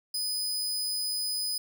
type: tone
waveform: sawtooth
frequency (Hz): 4998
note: D#8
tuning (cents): +7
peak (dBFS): -26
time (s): 0.14-1.58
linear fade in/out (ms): 5
effects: none